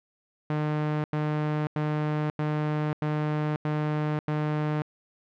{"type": "tone bursts", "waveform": "sawtooth", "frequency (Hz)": 151.5, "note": "D#3", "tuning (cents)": -46, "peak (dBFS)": -21, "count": 7, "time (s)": [0.5, 4.82], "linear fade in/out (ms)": 2, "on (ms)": 540, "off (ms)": 90, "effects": ["low-pass 2000 Hz 12 dB/octave"]}